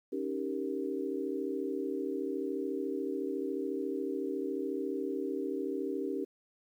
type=chord; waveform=sine; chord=Eb dominant seventh; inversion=third; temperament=equal; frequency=277.2 / 311.1 / 392 / 466.2 Hz; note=Db4 / Eb4 / G4 / Bb4; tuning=0 / 0 / 0 / 0 cents; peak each=-37 / -39 / -36 / -40 dBFS; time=0.12-6.25 s; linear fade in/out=10 ms; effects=11-bit